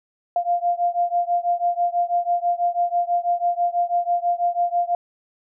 sine beating tone pair, 696 / 702.1 Hz, F5 / F5, -6 / +9 cents, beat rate 6.1 Hz, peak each -21 / -22 dBFS, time 0.36-4.95 s, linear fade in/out 2 ms, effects none

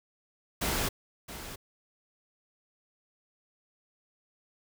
pink noise with echo, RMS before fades -30 dBFS, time 0.61-0.89 s, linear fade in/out 10 ms, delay 670 ms, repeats 1, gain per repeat -12 dB, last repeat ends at 1.56 s, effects none

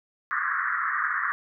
pink band-pass noise, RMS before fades -27 dBFS, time 0.31-1.32 s, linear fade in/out 0 ms, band 1100 to 1900 Hz, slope 96 dB/octave, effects none

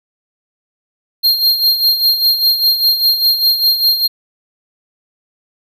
square tone with tremolo, 4208 Hz, C8, 9 cents sharp, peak -8 dBFS, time 1.23-4.08 s, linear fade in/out 20 ms, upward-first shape sine, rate 5 Hz, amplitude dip 65%, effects none

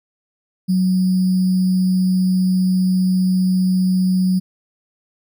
sine tone with sample-and-hold, 185 Hz, F#3, in tune, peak -13 dBFS, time 0.68-4.4 s, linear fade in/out 20 ms, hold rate 4900 Hz, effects none

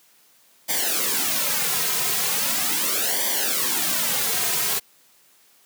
white noise with flanger, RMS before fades -23 dBFS, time 0.68-4.8 s, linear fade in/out 20 ms, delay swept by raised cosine 0.74 to 3.54 ms, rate 0.39 Hz, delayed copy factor -0.9, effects white hiss -57 dBFS RMS until 5.65 s + high-pass 150 Hz 12 dB/octave

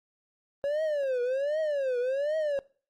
triangle tone with vibrato, 554.4 Hz, C#5, in tune, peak -24 dBFS, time 0.64-2.59 s, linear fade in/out 0 ms, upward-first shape triangle, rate 1.3 Hz, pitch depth 250 cents each way, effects noise-tail reverb RT60 0.4 s tail -21 dB re dry + Opus 24 kbps

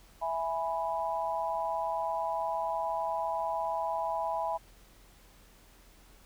sine chord, E major, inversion none, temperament equal, 659.3 / 830.6 / 987.8 Hz, E5 / G#5 / B5, 0 / 0 / 0 cents, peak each -34 dBFS, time 0.21-4.58 s, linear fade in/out 20 ms, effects added 42 Hz sine -58 dBFS peak until 6.25 s + pink hiss -60 dBFS RMS until 6.25 s

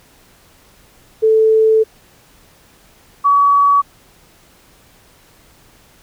sine tone pair in turn, 440 / 1134.6 Hz, A4 / C#6, 0 / +40 cents, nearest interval octave + major third, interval 1640 cents, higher second, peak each -8 dBFS, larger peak neither, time 1.22-1.84 / 3.24-3.82 s, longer first, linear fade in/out 20 ms, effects pink hiss -49 dBFS RMS until 6.02 s

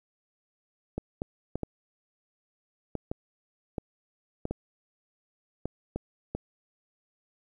clicks, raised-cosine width 2 ms, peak -18 dBFS, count 12, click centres 0.98 / 1.219 / 1.556 / 1.633 / 2.953 / 3.115 / 3.782 / 4.454 / 4.51 / 5.656 / 5.96 / 6.35 s, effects 10-bit

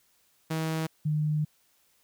sawtooth / sine tone pair in turn, 159.9 / 151.98 Hz, D#3 / D#3, +48 / -40 cents, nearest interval minor second, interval 88 cents, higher first, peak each -24 dBFS, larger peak neither, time 0.5-0.87 / 1.05-1.45 s, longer second, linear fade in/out 10 ms, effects white hiss -67 dBFS RMS until 2.03 s

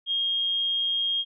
sine tone, 3241 Hz, G#7, 43 cents flat, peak -23 dBFS, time 0.06-1.25 s, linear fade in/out 50 ms, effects none

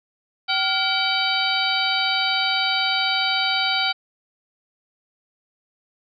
harmonic tone with a mistuned harmonic, 767 Hz, G5, 38 cents flat, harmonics 1 / 2 / 3 / 4 / 5 / 6, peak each -26 / -26 / -26 / -26 / -26 / -26 dBFS, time 0.48-3.93 s, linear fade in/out 20 ms, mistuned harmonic 2, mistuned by -140 cents, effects none

